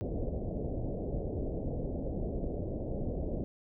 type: low-pass noise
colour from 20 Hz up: pink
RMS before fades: -35 dBFS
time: 0.01-3.44 s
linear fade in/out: 0 ms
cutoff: 640 Hz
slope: 48 dB/octave
effects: none